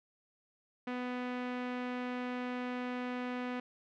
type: tone with low-pass filter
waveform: sawtooth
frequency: 248.6 Hz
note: B3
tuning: 12 cents sharp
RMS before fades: -38 dBFS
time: 0.87-3.6 s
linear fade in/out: 5 ms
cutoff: 2400 Hz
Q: 1.3
effects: none